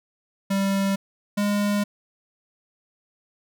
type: tone pair in turn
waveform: square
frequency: 196 / 204.9 Hz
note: G3 / G#3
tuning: 0 / -23 cents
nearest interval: minor second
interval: 77 cents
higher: second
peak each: -21 dBFS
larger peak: neither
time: 0.5-0.96 / 1.37-1.84 s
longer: second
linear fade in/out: 10 ms
effects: none